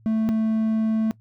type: tone pair in turn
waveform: triangle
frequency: 220.5 / 220.5 Hz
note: A3 / A3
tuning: +4 / +4 cents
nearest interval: unison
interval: 0 cents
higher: neither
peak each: -17 dBFS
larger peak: neither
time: 0.06-0.29 / 0.29-1.11 s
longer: second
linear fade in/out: 0 ms
effects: noise-tail reverb RT60 0.1 s tail -20 dB re dry + added 111 Hz sine -51 dBFS peak until 1.2 s